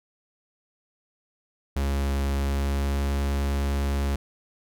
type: tone with pitch glide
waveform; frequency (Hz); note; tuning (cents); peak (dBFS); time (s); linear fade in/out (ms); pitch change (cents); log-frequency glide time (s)
45% pulse; 69.3 to 69.98; C#2 to C#2; 0 to +17; -23; 1.76-4.16; 5; +17; 2.4-3.18
effects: none